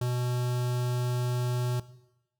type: tone with notch filter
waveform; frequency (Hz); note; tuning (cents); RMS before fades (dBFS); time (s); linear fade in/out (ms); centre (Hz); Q
square; 123.47; B2; 0; -29; 0.01-1.8; 5; 2100; 1.8
effects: noise-tail reverb RT60 0.9 s tail -17 dB re dry